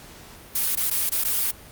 blue noise with dropouts, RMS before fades -23 dBFS, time 0.55-1.51 s, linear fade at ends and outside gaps 5 ms, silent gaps 0.754-0.771 / 0.901-0.91 / 1.093-1.118 / 1.239-1.248 s, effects pink hiss -45 dBFS RMS until 1.71 s + Opus 48 kbps

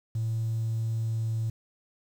triangle tone, 112.4 Hz, A2, 37 cents sharp, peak -23 dBFS, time 0.15-1.5 s, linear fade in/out 5 ms, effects tanh soft clip ceiling -23 dBFS + 9-bit

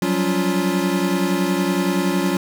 square tone cluster, 181 / 191.7 / 282.2 / 349.2 Hz, F#3 / G3 / C#4 / F4, -38 / -38 / +31 / 0 cents, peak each -24 dBFS, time 0.02-2.37 s, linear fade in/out 2 ms, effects none

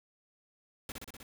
pink noise with echo, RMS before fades -41 dBFS, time 0.89-0.92 s, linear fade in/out 2 ms, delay 62 ms, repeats 5, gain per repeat -2 dB, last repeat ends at 1.23 s, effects none

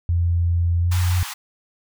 sine tone with pitch glide, 85.7 to 89.39 Hz, F2 to F2, -32 to +41 cents, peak -16 dBFS, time 0.09-1.23 s, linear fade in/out 0 ms, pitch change +73 cents, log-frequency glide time 0.8-0.95 s
pink high-pass noise, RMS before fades -32 dBFS, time 0.91-1.34 s, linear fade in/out 10 ms, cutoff 760 Hz, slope 96 dB/octave
effects none

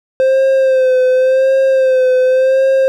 triangle tone with vibrato, 522 Hz, C5, 4 cents flat, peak -6 dBFS, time 0.2-2.88 s, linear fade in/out 0 ms, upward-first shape sine, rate 0.9 Hz, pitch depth 40 cents each way, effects none

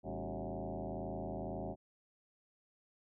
sine tone with frequency modulation, 220 Hz, A3, in tune, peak -38 dBFS, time 0.03-1.76 s, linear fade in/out 50 ms, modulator 82 Hz, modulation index 6.4, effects none

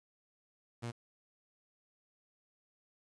sawtooth tone, 118.2 Hz, A#2, 24 cents sharp, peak -34 dBFS, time 0.82-0.92 s, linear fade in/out 20 ms, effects resampled to 22050 Hz + 10-bit

